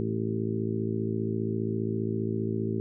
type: harmonic tone with a mistuned harmonic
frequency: 55 Hz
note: A1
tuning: in tune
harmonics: 2 / 3 / 4 / 5 / 6 / 7 / 8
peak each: -32 / -38 / -32 / -40 / -35 / -33 / -42 dBFS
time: 0-2.8 s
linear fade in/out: 0 ms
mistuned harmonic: 8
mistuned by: +17 cents
effects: none